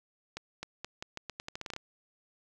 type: accelerating click train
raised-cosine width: 0.2 ms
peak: -21 dBFS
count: 14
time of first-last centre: 0.37-1.764 s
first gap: 260 ms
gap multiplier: 0.83
effects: none